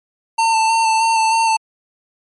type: tone with vibrato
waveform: square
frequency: 897 Hz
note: A5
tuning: 33 cents sharp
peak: -13 dBFS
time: 0.38-1.57 s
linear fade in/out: 10 ms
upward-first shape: square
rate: 3.2 Hz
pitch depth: 17 cents each way
effects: MP3 48 kbps